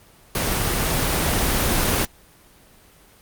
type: noise with level ramp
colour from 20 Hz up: pink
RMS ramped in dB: -22 to -19 dBFS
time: 0.35-2.05 s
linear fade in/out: 2 ms
effects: pink hiss -51 dBFS RMS until 3.21 s + Opus 24 kbps